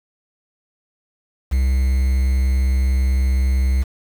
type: tone with quantisation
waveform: triangle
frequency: 65.41 Hz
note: C2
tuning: in tune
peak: -12 dBFS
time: 1.51-3.84 s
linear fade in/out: 20 ms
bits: 6
effects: none